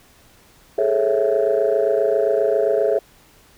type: chord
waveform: sine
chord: A major seventh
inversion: third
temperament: just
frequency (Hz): 412.5 / 440 / 550 / 660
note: G#4 / A4 / C#5 / E5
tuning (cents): -12 / 0 / -14 / +2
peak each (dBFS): -20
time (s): 0.78-2.99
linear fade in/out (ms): 5
effects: tanh soft clip ceiling -8 dBFS + pink hiss -52 dBFS RMS until 3.57 s